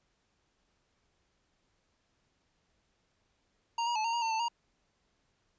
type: tone with pitch steps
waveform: square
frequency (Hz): 932 / 952 / 866 / 922 / 944 / 903 / 887 / 941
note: A#5 / A#5 / A5 / A#5 / A#5 / A5 / A5 / A#5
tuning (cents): -1 / +36 / -28 / -19 / +22 / +45 / +14 / +16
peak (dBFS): -30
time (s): 3.78-4.484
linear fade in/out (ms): 5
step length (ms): 88
effects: pink hiss -75 dBFS RMS until 5.58 s + resampled to 16000 Hz